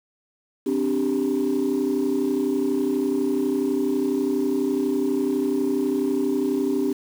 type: chord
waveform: sine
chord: C suspended second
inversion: none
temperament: equal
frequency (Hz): 261.6 / 293.7 / 392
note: C4 / D4 / G4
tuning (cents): 0 / 0 / 0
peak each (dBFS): -23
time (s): 0.66-6.93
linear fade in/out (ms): 10
effects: tanh soft clip ceiling -15 dBFS + 7-bit